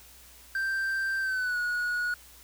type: tone with pitch glide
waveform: triangle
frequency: 1569 to 1455.5 Hz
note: G6 to F#6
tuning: +1 to -29 cents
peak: -25 dBFS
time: 0.55-2.14 s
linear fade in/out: 2 ms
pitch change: -130 cents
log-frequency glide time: 1.2-1.59 s
effects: added 60 Hz sine -57 dBFS peak until 2.43 s + white hiss -53 dBFS RMS until 2.43 s